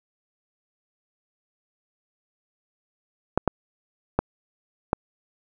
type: clicks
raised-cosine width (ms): 1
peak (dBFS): -5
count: 4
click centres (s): 3.376 / 3.477 / 4.19 / 4.931
effects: none